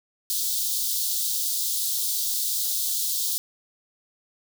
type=high-pass noise; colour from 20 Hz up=white; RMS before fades=-26 dBFS; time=0.3-3.38 s; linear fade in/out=0 ms; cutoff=3500 Hz; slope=48 dB/octave; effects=none